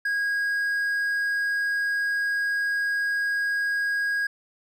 triangle tone, 1641 Hz, G#6, 21 cents flat, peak -21 dBFS, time 0.05-4.27 s, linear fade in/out 5 ms, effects none

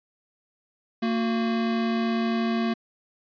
square tone pair together, 229.1 / 364.4 Hz, A#3 / F#4, -30 / -26 cents, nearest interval minor sixth, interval 804 cents, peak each -24 / -32 dBFS, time 1.02-2.74 s, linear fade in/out 10 ms, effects resampled to 11025 Hz

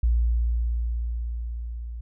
sine tone with level ramp, 58.2 Hz, A#1, 2 cents flat, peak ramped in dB -17 to -32 dBFS, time 0.03-2.01 s, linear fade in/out 5 ms, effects none

